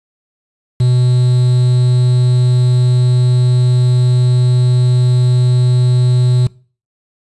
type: tone with quantisation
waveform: triangle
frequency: 124.4 Hz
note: B2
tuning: 13 cents sharp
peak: -6 dBFS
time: 0.8-6.47 s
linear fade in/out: 5 ms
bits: 5
effects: noise-tail reverb RT60 0.4 s tail -22 dB re dry + resampled to 24000 Hz